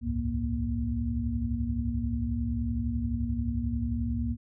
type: tone cluster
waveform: sine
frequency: 65.9 / 77.1 / 97.8 / 109.6 / 235.7 Hz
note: C2 / D#2 / G2 / A2 / A#3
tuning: +13 / -15 / -4 / -6 / +19 cents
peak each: -32 / -35 / -38 / -35 / -31 dBFS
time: 0.01-4.37 s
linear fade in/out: 50 ms
effects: none